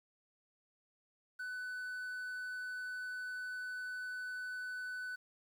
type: tone with quantisation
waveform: triangle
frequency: 1498 Hz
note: F#6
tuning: 21 cents sharp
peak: -38 dBFS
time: 1.39-5.16 s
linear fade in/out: 10 ms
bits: 11
effects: none